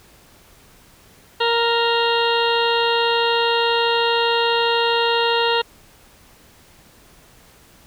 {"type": "harmonic tone", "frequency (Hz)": 466.2, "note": "A#4", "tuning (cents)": 0, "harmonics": [1, 2, 3, 4, 6, 7, 8, 9], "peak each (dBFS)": [-20, -21, -26, -28, -24, -29, -27, -30], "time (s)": [1.4, 5.62], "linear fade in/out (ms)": 10, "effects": ["pink hiss -50 dBFS RMS until 7.86 s"]}